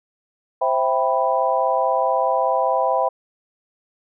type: chord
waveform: sine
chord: C major seventh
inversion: none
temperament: equal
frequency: 523.3 / 659.3 / 784 / 987.8 Hz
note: C5 / E5 / G5 / B5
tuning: 0 / 0 / 0 / 0 cents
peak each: -22 dBFS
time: 0.61-3.09 s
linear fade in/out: 10 ms
effects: none